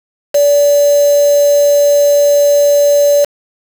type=tone with quantisation; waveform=sine; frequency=577 Hz; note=D5; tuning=31 cents flat; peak=-6 dBFS; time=0.34-3.25 s; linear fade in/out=10 ms; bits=3; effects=none